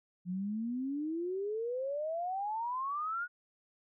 sine exponential sweep, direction up, 174.61 to 1470 Hz, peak -33 dBFS, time 0.25-3.28 s, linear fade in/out 50 ms, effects none

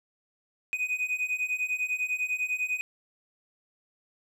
triangle beating tone pair, 2489 / 2499 Hz, D#7 / D#7, 0 / +7 cents, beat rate 10 Hz, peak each -30 / -28 dBFS, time 0.73-2.81 s, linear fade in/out 0 ms, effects none

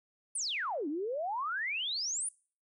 sine exponential two-way sweep, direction down then up, 9956 to 277.2 to 9956 Hz, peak -32 dBFS, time 0.35-2.29 s, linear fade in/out 5 ms, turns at 0.88 s, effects noise-tail reverb RT60 0.4 s tail -23 dB re dry

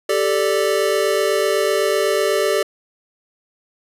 square chord, G suspended second, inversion none, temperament equal, 392 / 440 / 587.3 Hz, G4 / A4 / D5, 0 / 0 / 0 cents, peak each -21 dBFS, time 0.09-2.63 s, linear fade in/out 5 ms, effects resampled to 32000 Hz

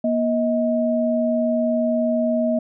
sine tone pair together, 238.4 / 633.2 Hz, A#3 / D#5, +39 / +30 cents, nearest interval octave + perfect fourth, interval 1691 cents, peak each -20 dBFS, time 0.04-2.59 s, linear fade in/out 5 ms, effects none

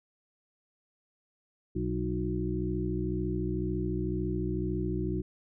harmonic tone with a mistuned harmonic, 62 Hz, B1, 7 cents sharp, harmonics 1 / 2 / 3 / 5 / 6, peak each -35 / -35 / -35 / -35 / -35 dBFS, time 1.75-5.22 s, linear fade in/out 10 ms, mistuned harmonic 6, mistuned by -38 cents, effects none

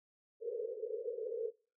white band-pass noise, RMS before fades -40 dBFS, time 0.4-1.52 s, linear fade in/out 50 ms, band 430 to 490 Hz, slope 96 dB/octave, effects noise-tail reverb RT60 0.4 s tail -24 dB re dry

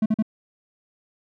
triangle tone bursts, 217.5 Hz, A3, 20 cents flat, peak -15 dBFS, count 3, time 0.02-0.225 s, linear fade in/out 5 ms, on 39 ms, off 44 ms, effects none

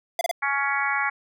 square tone bursts, 688 Hz, F5, 26 cents flat, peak -22 dBFS, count 3, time 0.19-0.313 s, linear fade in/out 2 ms, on 21 ms, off 30 ms
harmonic tone, 279.1 Hz, C#4, 12 cents sharp, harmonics 3 / 4 / 5 / 6 / 7 / 8, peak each -29 / -29 / -29 / -29 / -29 / -29 dBFS, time 0.42-1.1 s, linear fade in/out 10 ms
effects none

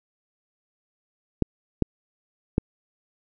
clicks, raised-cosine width 3 ms, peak -6 dBFS, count 3, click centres 1.423 / 1.823 / 2.581 s, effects none

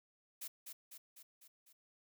blue noise with echo, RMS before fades -45 dBFS, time 0.41-0.48 s, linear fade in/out 10 ms, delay 250 ms, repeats 5, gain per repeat -4 dB, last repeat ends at 1.73 s, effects none

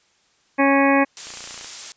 harmonic tone, 276.1 Hz, C#4, 7 cents flat, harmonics 1 / 2 / 3 / 4 / 6 / 7 / 8 / 9, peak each -17 / -20 / -22 / -23 / -25 / -25 / -26 / -27 dBFS, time 0.58-1.05 s, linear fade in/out 20 ms
blue noise, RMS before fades -29 dBFS, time 1.17-1.92 s, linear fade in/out 0 ms
click train, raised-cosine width 0.3 ms, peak -22 dBFS, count 12, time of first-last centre 1.27-1.645 s, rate 29.3 Hz
effects white hiss -61 dBFS RMS until 1.96 s + resampled to 16000 Hz

